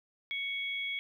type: tone pair together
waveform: sine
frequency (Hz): 2224 / 3332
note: C#7 / G#7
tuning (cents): +5 / +5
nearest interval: perfect fifth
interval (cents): 700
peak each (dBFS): -34 / -38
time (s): 0.31-0.99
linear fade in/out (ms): 0
effects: 12-bit